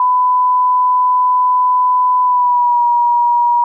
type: tone with pitch glide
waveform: sine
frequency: 1000 to 957.6 Hz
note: B5 to A#5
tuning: +21 to +46 cents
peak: -9 dBFS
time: 0-3.64 s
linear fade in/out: 2 ms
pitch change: -75 cents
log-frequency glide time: 2.23-2.84 s
effects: none